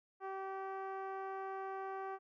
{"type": "tone with low-pass filter", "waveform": "10% pulse", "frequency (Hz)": 385.5, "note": "G4", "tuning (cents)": -29, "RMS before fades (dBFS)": -43, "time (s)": [0.2, 2.19], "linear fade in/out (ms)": 50, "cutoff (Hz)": 980, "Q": 1.1, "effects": []}